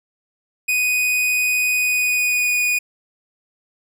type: tone with pitch glide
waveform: 45% pulse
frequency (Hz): 2489 to 2466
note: D#7 to D#7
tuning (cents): 0 to -16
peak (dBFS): -16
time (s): 0.68-2.79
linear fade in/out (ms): 10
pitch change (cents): -16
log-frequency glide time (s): 1.73-2.55
effects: none